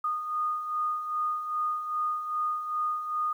sine beating tone pair, 1228 / 1230.5 Hz, D#6 / D#6, -23 / -20 cents, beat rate 2.5 Hz, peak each -36 / -28 dBFS, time 0.04-3.33 s, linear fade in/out 5 ms, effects 10-bit

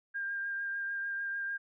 sine tone with vibrato, 1602 Hz, G6, 37 cents sharp, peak -33 dBFS, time 0.14-1.58 s, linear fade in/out 20 ms, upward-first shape triangle, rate 6.7 Hz, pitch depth 19 cents each way, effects none

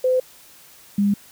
sine tone pair in turn, 511 / 202.2 Hz, C5 / G#3, -41 / -46 cents, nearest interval octave + major third, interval 1605 cents, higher first, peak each -15 dBFS, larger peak neither, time 0.04-0.2 / 0.98-1.14 s, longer neither, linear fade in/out 5 ms, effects white hiss -48 dBFS RMS until 1.31 s

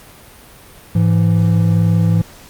triangle tone pair together, 105.6 / 167.63 Hz, G#2 / E3, +29 / +29 cents, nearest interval minor sixth, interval 800 cents, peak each -11 dBFS, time 0.95-2.22 s, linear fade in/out 5 ms, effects pink hiss -41 dBFS RMS until 2.49 s + Opus 48 kbps

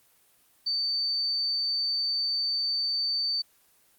sine tone, 4570 Hz, D8, 48 cents flat, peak -25 dBFS, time 0.66-3.42 s, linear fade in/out 10 ms, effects white hiss -63 dBFS RMS until 3.98 s + Opus 24 kbps

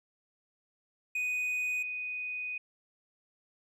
triangle / sine tone pair in turn, 2489 / 2489 Hz, D#7 / D#7, 0 / 0 cents, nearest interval unison, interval 0 cents, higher neither, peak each -28 / -34 dBFS, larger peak first, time 1.15-1.83 / 1.83-2.58 s, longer second, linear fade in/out 5 ms, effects none

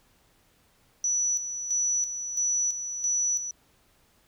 sine tone with tremolo, 5920 Hz, F#8, in tune, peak -23 dBFS, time 1.04-3.51 s, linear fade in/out 2 ms, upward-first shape square, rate 1.5 Hz, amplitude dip 60%, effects pink hiss -64 dBFS RMS until 4.27 s

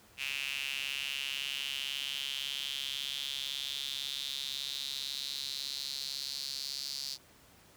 sawtooth tone with high-pass filter sweep, 138.1 Hz, C#3, 6 cents flat, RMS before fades -38 dBFS, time 0.17-7.18 s, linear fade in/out 50 ms, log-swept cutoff 2600 to 4600 Hz, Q 5.8, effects pink hiss -60 dBFS RMS until 7.76 s + high-pass 60 Hz 12 dB/octave

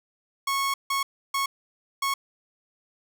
sawtooth tone bursts at uneven times, 1100 Hz, C#6, 14 cents flat, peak -20 dBFS, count 4, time 0.47-0.74 / 0.9-1.03 / 1.34-1.46 / 2.02-2.14 s, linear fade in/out 5 ms, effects none

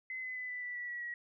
sine tone with pitch steps, 2043 / 2024 / 2006 / 1987.1 / 1968.9 / 1950.7 / 1932.8 / 1915 Hz, C7 / B6 / B6 / B6 / B6 / B6 / B6 / A#6, -42 / +42 / +26 / +10 / -6 / -22 / -38 / +46 cents, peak -38 dBFS, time 0.1-1.14 s, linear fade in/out 2 ms, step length 130 ms, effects none

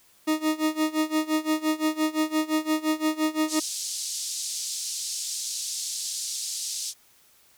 40% pulse tone with tremolo, 311.1 Hz, D#4, in tune, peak -19 dBFS, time 0.27-3.6 s, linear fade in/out 10 ms, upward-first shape sine, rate 5.8 Hz, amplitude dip 90%
pink band-pass noise, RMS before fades -32 dBFS, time 3.47-6.94 s, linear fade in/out 50 ms, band 4600 to 9200 Hz, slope 24 dB/octave
effects white hiss -59 dBFS RMS until 7.57 s

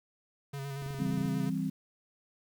square tone with vibrato, 138.59 Hz, C#3, in tune, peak -36 dBFS, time 0.53-1.5 s, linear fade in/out 10 ms, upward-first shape square, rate 8.6 Hz, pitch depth 27 cents each way
clicks, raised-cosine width 3 ms, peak -34 dBFS, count 12, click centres 0.822 / 0.863 / 0.906 / 0.946 / 0.988 / 1.022 / 1.068 / 1.102 / 1.134 / 1.18 / 1.211 / 1.258 s
sine chord, C major, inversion first, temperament equal, 164.81 / 196 / 261.6 Hz, E3 / G3 / C4, 0 / 0 / 0 cents, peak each -34 dBFS, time 0.99-1.7 s, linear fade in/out 10 ms
effects 9-bit

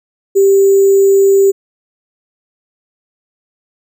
sine tone with sample-and-hold, 392 Hz, G4, in tune, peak -5 dBFS, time 0.35-1.52 s, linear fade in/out 20 ms, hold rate 7350 Hz, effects none

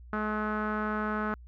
sawtooth tone with low-pass filter, 213.2 Hz, G#3, 46 cents sharp, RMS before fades -31 dBFS, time 0.13-1.34 s, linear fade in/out 0 ms, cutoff 1400 Hz, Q 5.3, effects added 60 Hz sine -46 dBFS peak until 1.47 s

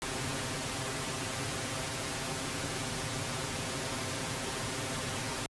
pink noise with comb filter, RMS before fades -35 dBFS, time 0.02-5.46 s, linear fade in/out 0 ms, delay 7.6 ms, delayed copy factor +0.7, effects high-pass 60 Hz 12 dB/octave + resampled to 24000 Hz

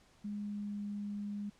sine tone with pitch glide, 206.4 to 204.9 Hz, G#3 to G#3, -10 to -23 cents, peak -37 dBFS, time 0.24-1.5 s, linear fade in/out 10 ms, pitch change -13 cents, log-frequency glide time 0.38-0.82 s, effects pink hiss -66 dBFS RMS until 1.59 s + low-pass 8000 Hz 12 dB/octave

